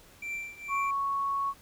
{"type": "tone with tremolo", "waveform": "triangle", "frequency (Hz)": 2349, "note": "D7", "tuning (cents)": 0, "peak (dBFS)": -30, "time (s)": [0.22, 0.91], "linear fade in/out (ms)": 5, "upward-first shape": "triangle", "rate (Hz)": 2.2, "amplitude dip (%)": 90}
{"type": "tone", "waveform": "sine", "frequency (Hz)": 1108.7, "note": "C#6", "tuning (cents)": 0, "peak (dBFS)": -27, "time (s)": [0.68, 1.54], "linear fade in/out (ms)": 50}
{"effects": ["pink hiss -56 dBFS RMS until 1.61 s"]}